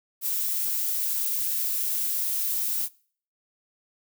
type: noise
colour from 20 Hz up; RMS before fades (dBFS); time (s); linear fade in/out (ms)
violet; -27; 0.21-2.89; 50
effects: noise-tail reverb RT60 0.5 s tail -23 dB re dry